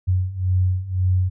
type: beating tone pair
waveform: sine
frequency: 91 / 92.9 Hz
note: F#2 / F#2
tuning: -28 / +7 cents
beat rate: 1.9 Hz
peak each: -22 / -19 dBFS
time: 0.07-1.3 s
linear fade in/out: 20 ms
effects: none